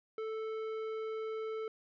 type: tone with tanh clipping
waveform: sine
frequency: 440 Hz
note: A4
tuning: in tune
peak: -38 dBFS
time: 0.18-1.68 s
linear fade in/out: 2 ms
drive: 12 dB
effects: none